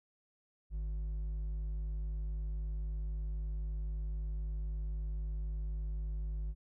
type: tone with hard clipping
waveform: sine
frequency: 51.91 Hz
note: G#1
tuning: in tune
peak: -36 dBFS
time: 0.7-6.55 s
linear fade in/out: 50 ms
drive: 4 dB
effects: none